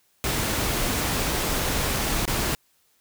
pink noise with dropouts, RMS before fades -25 dBFS, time 0.24-2.55 s, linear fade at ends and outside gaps 0 ms, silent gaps 2.254-2.277 s, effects white hiss -65 dBFS RMS until 3 s

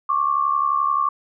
sine tone pair together, 1093.5 / 1165 Hz, C#6 / D6, -24 / -14 cents, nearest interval minor second, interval 110 cents, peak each -20 dBFS, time 0.09-1.09 s, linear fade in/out 5 ms, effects none

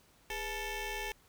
15% pulse ring-modulated tone, 450 Hz, A4, 39 cents sharp, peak -27 dBFS, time 0.3-1.12 s, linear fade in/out 2 ms, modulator 1310 Hz, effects pink hiss -65 dBFS RMS until 1.28 s

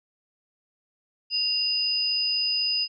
sine tone pair together, 2794 / 4978 Hz, F7 / D#8, 0 / 0 cents, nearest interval minor seventh, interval 1000 cents, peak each -30 / -23 dBFS, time 1.3-2.88 s, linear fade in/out 50 ms, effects none

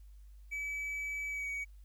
triangle tone with pitch glide, 2292 to 2257 Hz, D7 to C#7, -43 to +31 cents, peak -34 dBFS, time 0.51-1.65 s, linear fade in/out 20 ms, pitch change -26 cents, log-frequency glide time 1.29-1.47 s, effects added 50 Hz sine -51 dBFS peak until 1.84 s + white hiss -75 dBFS RMS until 1.84 s

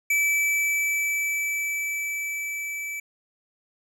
square tone with level ramp, 2309 Hz, D7, 30 cents flat, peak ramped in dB -20 to -31 dBFS, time 0.1-3 s, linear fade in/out 5 ms, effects none

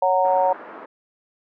sine chord, F# major, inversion second, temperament just, 555 / 740 / 925 Hz, C#5 / F#5 / A#5, +2 / 0 / -14 cents, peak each -20 dBFS, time 0.02-0.53 s, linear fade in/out 5 ms
white band-pass noise, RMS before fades -39 dBFS, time 0.24-0.86 s, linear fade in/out 10 ms, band 240 to 1400 Hz, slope 24 dB/octave
effects none

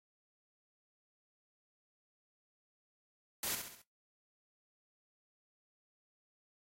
white noise with echo, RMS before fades -37 dBFS, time 3.43-3.55 s, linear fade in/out 2 ms, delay 67 ms, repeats 4, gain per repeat -6 dB, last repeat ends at 3.818 s, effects noise-tail reverb RT60 0.2 s tail -22 dB re dry + AAC 48 kbps

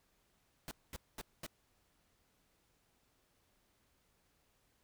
pink noise bursts, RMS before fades -45 dBFS, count 4, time 0.68-1.464 s, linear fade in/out 0 ms, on 31 ms, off 220 ms, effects pink hiss -75 dBFS RMS until 4.83 s

